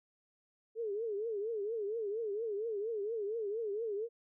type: tone with vibrato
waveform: sine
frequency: 430.2 Hz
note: A4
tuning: 39 cents flat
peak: -34 dBFS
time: 0.75-4.09 s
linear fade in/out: 50 ms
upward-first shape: triangle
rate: 4.3 Hz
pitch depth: 170 cents each way
effects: none